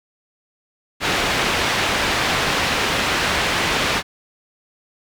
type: low-pass noise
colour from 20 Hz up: white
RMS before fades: -20 dBFS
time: 1-4.03 s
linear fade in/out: 50 ms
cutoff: 2900 Hz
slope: 12 dB/octave
effects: none